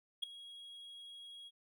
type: tone with ADSR envelope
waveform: triangle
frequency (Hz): 3304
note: G#7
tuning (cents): -10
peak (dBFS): -30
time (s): 0.22-1.51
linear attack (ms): 15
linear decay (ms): 5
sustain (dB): -18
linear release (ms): 41
effects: none